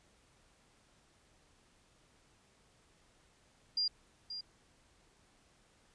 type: tone with echo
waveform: sine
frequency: 4800 Hz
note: D8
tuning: 37 cents sharp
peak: -30 dBFS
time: 3.77-3.88 s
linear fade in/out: 5 ms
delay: 530 ms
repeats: 1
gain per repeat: -10 dB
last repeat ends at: 4.41 s
effects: pink hiss -68 dBFS RMS until 5.94 s + resampled to 22050 Hz